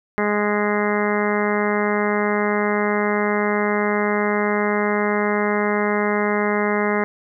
harmonic tone, 207.7 Hz, G#3, in tune, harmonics 1 / 2 / 3 / 4 / 5 / 6 / 7 / 8 / 9 / 10, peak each -23 / -22 / -27 / -28 / -29 / -29 / -32 / -31 / -30 / -29 dBFS, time 0.18-7.04 s, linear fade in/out 0 ms, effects none

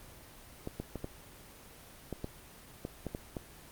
clicks, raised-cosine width 2 ms, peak -23 dBFS, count 10, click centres 0.674 / 0.8 / 0.957 / 1.044 / 2.127 / 2.244 / 2.851 / 3.067 / 3.149 / 3.368 s, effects pink hiss -53 dBFS RMS until 3.71 s + Opus 24 kbps

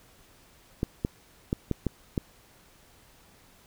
clicks, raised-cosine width 3 ms, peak -13 dBFS, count 6, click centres 0.831 / 1.049 / 1.529 / 1.713 / 1.867 / 2.178 s, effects pink hiss -58 dBFS RMS until 3.66 s

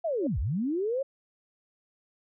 sine linear two-way sweep, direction down then up, 698.5 to 48.89 to 560 Hz, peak -26 dBFS, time 0.04-1.03 s, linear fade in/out 10 ms, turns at 0.39 s
sine tone with exponential growth, 556 Hz, C#5, 5 cents sharp, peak -27 dBFS, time 0.13-0.27 s, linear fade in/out 5 ms, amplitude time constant 30 ms
effects none

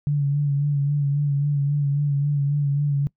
sine tone with vibrato, 143.3 Hz, D3, 42 cents flat, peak -18 dBFS, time 0.07-3.07 s, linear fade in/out 0 ms, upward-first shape sine, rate 3.7 Hz, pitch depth 37 cents each way, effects noise-tail reverb RT60 0.1 s tail -23 dB re dry

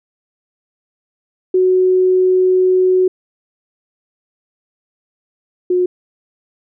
sine tone pair in turn, 370 / 361.3 Hz, F#4 / F#4, 0 / -41 cents, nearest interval unison, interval 41 cents, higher first, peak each -9 / -11 dBFS, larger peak first, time 1.54-3.08 / 5.7-5.86 s, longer first, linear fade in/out 5 ms, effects none

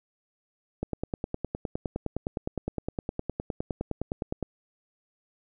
click train, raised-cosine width 2 ms, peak -16 dBFS, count 36, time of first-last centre 0.83-4.427 s, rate 9.73 Hz, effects none

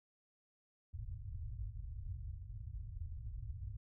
white low-pass noise, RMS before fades -45 dBFS, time 0.93-3.77 s, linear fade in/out 10 ms, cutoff 110 Hz, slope 48 dB/octave, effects none

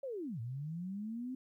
sine linear two-way sweep, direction down then up, 568 to 110 to 262.4 Hz, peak -38 dBFS, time 0.03-1.35 s, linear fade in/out 5 ms, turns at 0.4 s, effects 13-bit

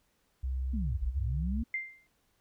sine tone, 64.8 Hz, C2, 16 cents flat, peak -30 dBFS, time 0.43-1.63 s, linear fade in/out 10 ms
sine linear two-way sweep, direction down then up, 238.8 to 34.76 to 238.8 Hz, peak -33 dBFS, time 0.73-1.64 s, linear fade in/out 10 ms, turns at 1.04 s
sine tone with exponential decay, 2093 Hz, C7, in tune, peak -28 dBFS, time 1.74-2.07 s, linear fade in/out 2 ms, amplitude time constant 70 ms
effects pink hiss -73 dBFS RMS until 2.4 s

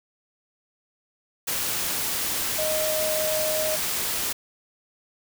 sine tone in noise, 622.3 Hz, D#5, in tune, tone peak -25 dBFS, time 2.58-3.76 s, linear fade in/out 10 ms, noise white, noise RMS -27 dBFS, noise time 1.47-4.33 s, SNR -1 dB, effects none

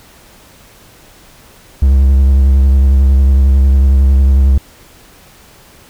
triangle tone with vibrato, 67.4 Hz, C#2, 48 cents flat, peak -3 dBFS, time 1.82-4.58 s, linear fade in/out 5 ms, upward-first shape sine, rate 11 Hz, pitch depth 42 cents each way, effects pink hiss -42 dBFS RMS until 5.89 s

